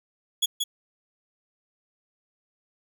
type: tone with echo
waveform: sawtooth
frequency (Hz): 3368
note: G#7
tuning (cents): +24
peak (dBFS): -17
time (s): 0.42-0.46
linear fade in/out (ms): 10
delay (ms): 180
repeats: 1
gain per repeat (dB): -4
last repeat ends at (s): 0.64
effects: none